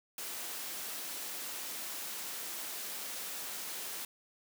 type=high-pass noise; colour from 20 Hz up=white; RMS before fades=-41 dBFS; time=0.18-4.05 s; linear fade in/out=2 ms; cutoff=220 Hz; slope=12 dB/octave; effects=none